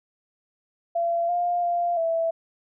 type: tone with pitch steps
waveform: sine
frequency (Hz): 681 / 703 / 695 / 660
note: F5 / F5 / F5 / E5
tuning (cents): -44 / +11 / -9 / +2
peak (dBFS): -21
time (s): 0.95-2.31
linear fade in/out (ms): 10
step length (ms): 340
effects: none